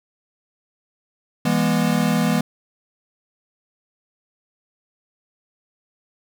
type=tone cluster; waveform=square; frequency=165.3 / 205 / 242.7 Hz; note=E3 / G#3 / B3; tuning=+5 / -22 / -30 cents; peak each=-22 dBFS; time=1.45-2.41 s; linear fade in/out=5 ms; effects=none